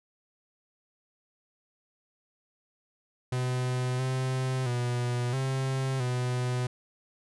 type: tone with pitch steps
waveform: 45% pulse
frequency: 126.4 / 130 / 122.2 / 132.9 / 124.8 Hz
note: B2 / C3 / B2 / C3 / B2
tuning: +41 / -11 / -18 / +27 / +19 cents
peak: -27 dBFS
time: 3.32-6.67 s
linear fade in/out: 5 ms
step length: 670 ms
effects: resampled to 24000 Hz